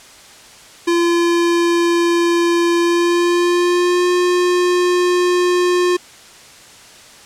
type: tone with pitch glide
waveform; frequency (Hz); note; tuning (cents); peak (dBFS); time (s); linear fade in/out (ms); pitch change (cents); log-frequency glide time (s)
square; 342.4 to 357.1; F4 to F4; -34 to +39; -13; 0.87-5.97; 10; +73; 2.8-4.08
effects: white hiss -41 dBFS RMS until 7.25 s + low-pass 8000 Hz 12 dB/octave